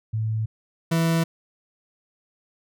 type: tone pair in turn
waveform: sine / 40% pulse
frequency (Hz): 110 / 164.81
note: A2 / E3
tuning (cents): 0 / 0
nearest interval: perfect fifth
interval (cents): 700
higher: second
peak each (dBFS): -22 / -18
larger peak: second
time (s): 0.13-0.46 / 0.91-1.24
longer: neither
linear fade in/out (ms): 10
effects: none